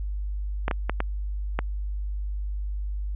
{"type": "clicks", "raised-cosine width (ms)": 0.5, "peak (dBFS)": -10, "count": 5, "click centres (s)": [0.681, 0.712, 0.896, 1.004, 1.59], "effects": ["added 50 Hz sine -27 dBFS peak until 3.15 s", "resampled to 8000 Hz"]}